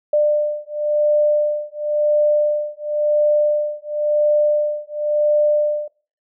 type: beating tone pair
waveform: sine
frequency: 596 / 596.95 Hz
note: D5 / D5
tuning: +25 / +28 cents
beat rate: 0.95 Hz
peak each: -18 dBFS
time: 0.13-5.88 s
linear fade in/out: 5 ms
effects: noise-tail reverb RT60 0.4 s tail -21 dB re dry

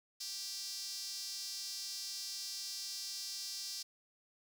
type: tone with high-pass filter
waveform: sawtooth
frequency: 392 Hz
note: G4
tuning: in tune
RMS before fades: -43 dBFS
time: 0.2-3.83 s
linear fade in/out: 10 ms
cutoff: 5000 Hz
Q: 4.1
effects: none

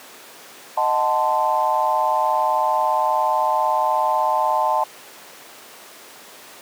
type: chord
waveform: sine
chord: D# diminished seventh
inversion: none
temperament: equal with one note detuned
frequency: 622.3 / 740 / 880 / 1036.3 Hz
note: D#5 / F#5 / A5 / C6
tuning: 0 / 0 / 0 / -17 cents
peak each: -23 / -24 / -19 / -23 dBFS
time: 0.77-4.84 s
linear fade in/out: 5 ms
effects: pink hiss -41 dBFS RMS until 6.61 s + high-pass 400 Hz 12 dB/octave

